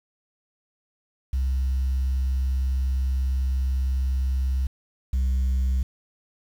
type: tone pair in turn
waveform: sine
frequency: 65.6 / 64.7 Hz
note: C2 / C2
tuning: +5 / -19 cents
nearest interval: unison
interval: 24 cents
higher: first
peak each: -19 / -17 dBFS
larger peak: second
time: 1.33-4.67 / 5.13-5.83 s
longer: first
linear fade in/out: 5 ms
effects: tanh soft clip ceiling -19 dBFS + 8-bit